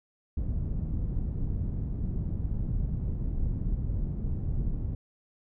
pink low-pass noise, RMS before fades -30 dBFS, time 0.37-4.95 s, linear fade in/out 5 ms, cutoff 150 Hz, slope 12 dB/octave, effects none

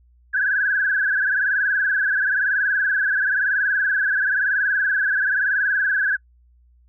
sine tone with frequency modulation, 1597 Hz, G6, 32 cents sharp, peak -17 dBFS, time 0.33-6.17 s, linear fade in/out 20 ms, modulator 21 Hz, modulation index 4.7, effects noise-tail reverb RT60 0.1 s tail -26 dB re dry + added 60 Hz sine -52 dBFS peak until 6.88 s

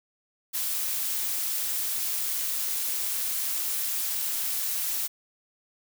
blue noise with amplitude modulation, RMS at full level -27 dBFS, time 0.53-5.08 s, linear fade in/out 20 ms, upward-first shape sine, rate 251 Hz, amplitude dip 45%, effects none

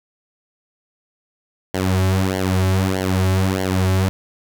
sawtooth tone with flanger, 94.2 Hz, F#2, 32 cents sharp, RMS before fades -18 dBFS, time 1.74-4.09 s, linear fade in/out 0 ms, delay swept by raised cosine 0.79 to 4.19 ms, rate 1.6 Hz, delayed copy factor -1, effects none

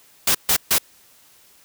white noise bursts, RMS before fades -17 dBFS, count 3, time 0.27-0.784 s, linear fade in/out 5 ms, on 78 ms, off 140 ms, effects white hiss -53 dBFS RMS until 1.64 s

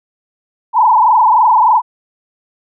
sine tone with frequency modulation, 931 Hz, A#5, 2 cents flat, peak -6 dBFS, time 0.73-1.82 s, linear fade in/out 50 ms, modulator 23.3 Hz, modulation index 3.5, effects none

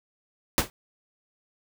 pink noise with exponential decay, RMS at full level -17 dBFS, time 0.58-0.7 s, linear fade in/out 0 ms, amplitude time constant 26 ms, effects none

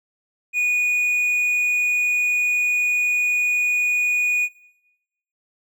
triangle tone, 2462 Hz, D#7, 19 cents flat, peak -15 dBFS, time 0.53-4.49 s, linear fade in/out 50 ms, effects noise-tail reverb RT60 0.9 s tail -18 dB re dry

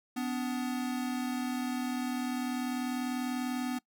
square tone pair together, 249.8 / 290 Hz, B3 / D4, +20 / -22 cents, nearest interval minor third, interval 258 cents, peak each -33 / -39 dBFS, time 0.16-3.79 s, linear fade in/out 10 ms, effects noise-tail reverb RT60 0.1 s tail -22 dB re dry

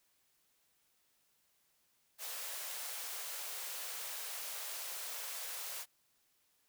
white high-pass noise, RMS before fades -43 dBFS, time 2.18-5.86 s, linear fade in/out 50 ms, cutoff 450 Hz, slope 48 dB/octave, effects white hiss -75 dBFS RMS until 6.68 s

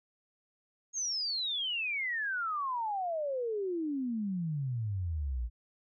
sine exponential sweep, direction down, 6650 to 55 Hz, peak -31 dBFS, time 0.93-5.5 s, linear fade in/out 50 ms, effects none

